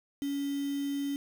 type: tone with quantisation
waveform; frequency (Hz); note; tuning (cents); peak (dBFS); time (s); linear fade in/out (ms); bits
sine; 281.4; C#4; +26; -30; 0.22-1.16; 0; 7
effects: none